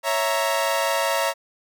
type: chord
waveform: sawtooth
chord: A# diminished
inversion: first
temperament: equal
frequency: 554.4 / 659.3 / 932.3 Hz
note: C#5 / E5 / A#5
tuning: 0 / 0 / 0 cents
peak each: -21 dBFS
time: 0.03-1.34 s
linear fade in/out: 50 ms
effects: none